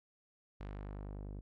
sawtooth tone with low-pass filter sweep, 50.1 Hz, G1, 38 cents sharp, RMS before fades -45 dBFS, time 0.6-1.41 s, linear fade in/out 10 ms, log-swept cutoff 3100 to 400 Hz, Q 0.74, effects none

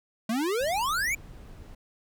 square exponential sweep, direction up, 211.3 to 2387 Hz, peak -26 dBFS, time 0.29-1.15 s, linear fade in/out 5 ms
brown noise, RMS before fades -45 dBFS, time 0.6-1.75 s, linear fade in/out 5 ms
effects none

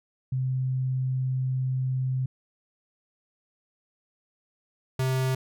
sine / square tone pair in turn, 129.8 / 130.63 Hz, C3 / C3, -13 / -2 cents, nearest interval unison, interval 11 cents, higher second, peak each -24 dBFS, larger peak neither, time 0.32-2.26 / 4.99-5.35 s, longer first, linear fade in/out 5 ms, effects none

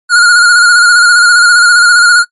square tone with vibrato, 1428 Hz, F6, 38 cents sharp, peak -3 dBFS, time 0.09-2.25 s, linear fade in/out 50 ms, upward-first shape square, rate 15 Hz, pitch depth 34 cents each way, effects noise-tail reverb RT60 0.1 s tail -22 dB re dry + MP3 48 kbps

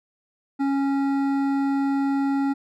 sine tone with hard clipping, 276 Hz, C#4, 7 cents flat, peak -22 dBFS, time 0.59-2.54 s, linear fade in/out 20 ms, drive 11 dB, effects none

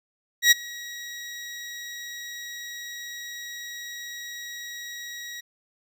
20% pulse tone with ADSR envelope, 1909 Hz, A#6, 41 cents sharp, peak -6 dBFS, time 0.42-5.41 s, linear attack 94 ms, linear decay 18 ms, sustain -24 dB, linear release 12 ms, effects none

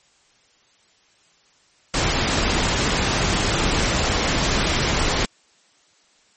pink noise, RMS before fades -20 dBFS, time 1.94-5.25 s, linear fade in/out 0 ms, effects white hiss -58 dBFS RMS until 6.36 s + MP3 32 kbps

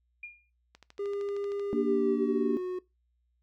sine tone with exponential decay, 2415 Hz, D7, 48 cents sharp, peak -36 dBFS, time 0.23-0.5 s, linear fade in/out 5 ms, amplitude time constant 57 ms
click train, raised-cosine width 0.2 ms, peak -33 dBFS, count 12, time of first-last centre 0.75-1.596 s, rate 13 Hz
triangle tone with pitch glide, 403.1 to 365.4 Hz, G4 to F#4, +48 to -22 cents, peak -29 dBFS, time 0.99-2.79 s, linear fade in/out 5 ms, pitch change -170 cents, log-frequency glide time 1.8-2.54 s
sine chord, G minor, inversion first, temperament just, 235.2 / 294 / 392 Hz, Bb3 / D4 / G4, +16 / +2 / 0 cents, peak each -30 dBFS, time 1.73-2.57 s, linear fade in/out 0 ms
effects noise-tail reverb RT60 0.2 s tail -20 dB re dry + added 60 Hz sine -70 dBFS peak until 3.42 s

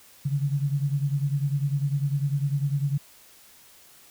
sine beating tone pair, 139.3 / 149.3 Hz, C#3 / D3, +9 / +29 cents, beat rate 10 Hz, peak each -24 / -28 dBFS, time 0.25-2.98 s, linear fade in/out 10 ms, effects white hiss -53 dBFS RMS until 4.1 s

